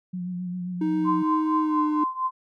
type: tone with vibrato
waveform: sine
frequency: 179.7 Hz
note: F3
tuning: 50 cents sharp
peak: -28 dBFS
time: 0.13-1.23 s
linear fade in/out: 10 ms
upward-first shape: sine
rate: 7.5 Hz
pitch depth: 31 cents each way
type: tone with pitch glide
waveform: triangle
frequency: 312.6 to 303.5 Hz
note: D#4 to D#4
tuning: +8 to -43 cents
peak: -20 dBFS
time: 0.81-2.04 s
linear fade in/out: 5 ms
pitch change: -51 cents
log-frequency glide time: 1.58-1.82 s
type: tone with tremolo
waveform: sine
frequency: 1036 Hz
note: C6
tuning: 17 cents flat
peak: -20 dBFS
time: 1.04-2.31 s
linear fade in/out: 50 ms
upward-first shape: triangle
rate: 4.3 Hz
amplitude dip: 90%
effects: none